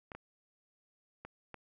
clicks, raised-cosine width 0.5 ms, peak -30 dBFS, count 4, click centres 0.118 / 0.15 / 1.25 / 1.543 s, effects none

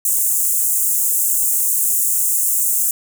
pink high-pass noise, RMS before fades -17 dBFS, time 0.05-2.91 s, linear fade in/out 2 ms, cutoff 7200 Hz, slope 48 dB/octave, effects none

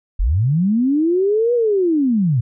sine linear two-way sweep, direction up then down, 34.65 to 490.3 to 108.8 Hz, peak -13 dBFS, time 0.19-2.41 s, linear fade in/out 10 ms, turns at 1.54 s, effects none

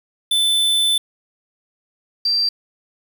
square / sine tone pair in turn, 3520 / 4699 Hz, A7 / D8, 0 / 0 cents, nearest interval perfect fourth, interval 500 cents, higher second, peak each -15 dBFS, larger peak neither, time 0.31-0.98 / 2.25-2.49 s, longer first, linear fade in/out 5 ms, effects 7-bit

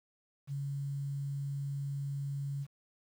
sine tone with quantisation, 140 Hz, C#3, 18 cents sharp, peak -34 dBFS, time 0.47-2.67 s, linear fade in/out 50 ms, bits 10, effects none

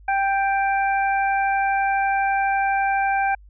harmonic tone, 786 Hz, G5, 4 cents sharp, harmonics 1 / 2 / 3, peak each -19 / -25 / -29 dBFS, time 0.08-3.35 s, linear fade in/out 5 ms, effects added 50 Hz sine -44 dBFS peak until 3.49 s

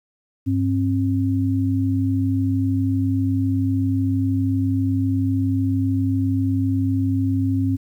sine tone pair together, 100.3 / 267.8 Hz, G2 / C4, +40 / +40 cents, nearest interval octave + perfect fourth, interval 1700 cents, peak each -20 dBFS, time 0.46-7.77 s, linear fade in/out 20 ms, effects 9-bit

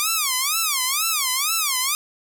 5% pulse tone with vibrato, 1162 Hz, D6, 19 cents flat, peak -8 dBFS, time 0-1.95 s, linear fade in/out 0 ms, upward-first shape sine, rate 2.1 Hz, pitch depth 240 cents each way, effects none

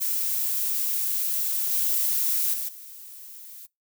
violet noise with level steps, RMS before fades -26 / -24 / -30 / -43 dBFS, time 0-3.67 s, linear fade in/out 20 ms, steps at 1.71 / 2.53 / 2.68 s, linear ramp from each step 10 ms, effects noise-tail reverb RT60 0.2 s tail -24 dB re dry

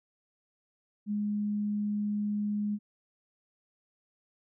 sine tone, 207.7 Hz, G#3, in tune, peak -28 dBFS, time 1.06-2.79 s, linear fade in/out 50 ms, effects none

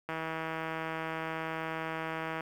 click train, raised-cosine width 0.5 ms, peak -21 dBFS, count 374, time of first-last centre 0.09-2.407 s, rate 161 Hz, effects high-pass 100 Hz 12 dB/octave + 9-bit

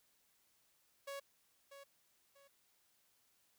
sawtooth tone with echo, 557 Hz, C#5, 8 cents sharp, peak -40 dBFS, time 1.07-1.2 s, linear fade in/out 10 ms, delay 640 ms, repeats 2, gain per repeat -10 dB, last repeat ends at 2.48 s, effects white hiss -75 dBFS RMS until 3.58 s

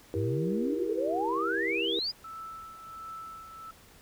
sine chord, E diminished, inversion none, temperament just, 329.6 / 395.6 / 474.7 Hz, E4 / G4 / Bb4, 0 / +16 / +31 cents, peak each -34 dBFS, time 0.14-1.99 s, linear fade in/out 0 ms
sine exponential sweep, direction up, 92.5 to 5080 Hz, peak -29 dBFS, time 0.15-2.12 s, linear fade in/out 20 ms
sine tone with tremolo, 1318.5 Hz, E6, in tune, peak -38 dBFS, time 2.24-3.71 s, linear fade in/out 5 ms, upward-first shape triangle, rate 1.4 Hz, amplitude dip 60%
effects pink hiss -56 dBFS RMS until 4.01 s

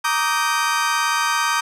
35% pulse chord, Eb major seventh, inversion second, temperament just, 933.4 / 1166.7 / 1244.5 / 1555.6 Hz, Bb5 / D6 / Eb6 / G6, +2 / -12 / 0 / -14 cents, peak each -22 dBFS, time 0.04-1.61 s, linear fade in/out 10 ms, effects low-pass 12000 Hz 12 dB/octave

